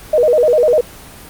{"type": "tone with vibrato", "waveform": "sine", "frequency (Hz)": 547, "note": "C#5", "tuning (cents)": -23, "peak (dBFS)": -8, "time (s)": [0.13, 0.81], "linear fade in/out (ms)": 5, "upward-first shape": "square", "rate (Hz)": 10, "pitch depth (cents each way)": 210, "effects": ["pink hiss -36 dBFS RMS until 1.29 s", "Opus 24 kbps"]}